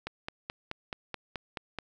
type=click train; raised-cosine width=0.3 ms; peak=-19 dBFS; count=9; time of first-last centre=0.07-1.787 s; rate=4.66 Hz; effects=none